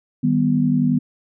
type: chord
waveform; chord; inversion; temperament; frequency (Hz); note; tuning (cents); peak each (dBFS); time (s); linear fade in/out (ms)
sine; Eb augmented; none; equal; 155.56 / 196 / 246.9; Eb3 / G3 / B3; 0 / 0 / 0; -20 / -22 / -17; 0.23-0.99; 10
effects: none